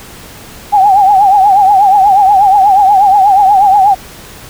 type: tone with vibrato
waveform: sine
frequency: 793 Hz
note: G5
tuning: 20 cents sharp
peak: -3 dBFS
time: 0.72-3.95 s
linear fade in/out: 20 ms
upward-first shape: triangle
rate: 8.3 Hz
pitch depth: 120 cents each way
effects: pink hiss -32 dBFS RMS until 4.49 s

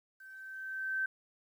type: tone with level ramp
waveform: sine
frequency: 1548 Hz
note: G6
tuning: 22 cents flat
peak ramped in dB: -50 to -29 dBFS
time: 0.2-1.06 s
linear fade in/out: 5 ms
effects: 11-bit

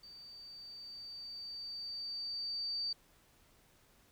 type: tone with level ramp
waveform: sine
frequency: 4618 Hz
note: D8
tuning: 30 cents flat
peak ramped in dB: -51 to -34 dBFS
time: 0.03-2.93 s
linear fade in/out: 5 ms
effects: pink hiss -67 dBFS RMS until 4.11 s

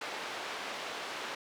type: band-pass noise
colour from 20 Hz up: pink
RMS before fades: -40 dBFS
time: 0.01-1.35 s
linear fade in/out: 5 ms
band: 510 to 4100 Hz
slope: 12 dB/octave
effects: none

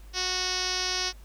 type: tone with low-pass filter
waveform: 5% pulse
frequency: 367.9 Hz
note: F#4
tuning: 10 cents flat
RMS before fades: -29 dBFS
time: 0.13-1.13 s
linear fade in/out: 50 ms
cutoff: 5700 Hz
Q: 6.4
effects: added 50 Hz sine -44 dBFS peak until 1.24 s + pink hiss -58 dBFS RMS until 1.24 s

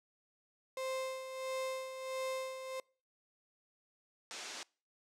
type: tone with tremolo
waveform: 35% pulse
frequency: 523.3 Hz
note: C5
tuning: in tune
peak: -34 dBFS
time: 0.77-2.8 s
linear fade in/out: 2 ms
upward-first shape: sine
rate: 1.5 Hz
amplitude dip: 60%
type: band-pass noise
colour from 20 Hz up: white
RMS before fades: -46 dBFS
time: 4.31-4.63 s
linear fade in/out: 0 ms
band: 270 to 7000 Hz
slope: 24 dB/octave
effects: noise-tail reverb RT60 0.4 s tail -26 dB re dry + low-pass 12000 Hz 12 dB/octave

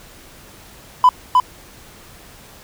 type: tone with echo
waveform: triangle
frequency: 1001 Hz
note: B5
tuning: 23 cents sharp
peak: -3 dBFS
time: 1.04-1.09 s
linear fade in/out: 2 ms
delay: 310 ms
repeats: 1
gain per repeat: -3 dB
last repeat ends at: 1.4 s
effects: tanh soft clip ceiling -2 dBFS + pink hiss -43 dBFS RMS until 2.63 s

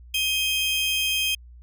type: tone pair together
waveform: 40% pulse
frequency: 2524 / 3191 Hz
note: D#7 / G7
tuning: +24 / +30 cents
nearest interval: major third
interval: 406 cents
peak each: -25 / -23 dBFS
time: 0.14-1.35 s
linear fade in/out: 5 ms
effects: added 60 Hz sine -43 dBFS peak until 1.62 s

